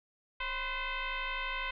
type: tone with frequency modulation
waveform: sine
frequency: 540 Hz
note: C#5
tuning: 45 cents flat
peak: -33 dBFS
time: 0.4-1.71 s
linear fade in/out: 5 ms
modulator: 514 Hz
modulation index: 5.1
effects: none